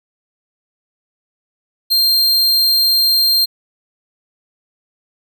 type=tone; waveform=45% pulse; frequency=4186 Hz; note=C8; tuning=in tune; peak=-10 dBFS; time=1.9-3.46 s; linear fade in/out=20 ms; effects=none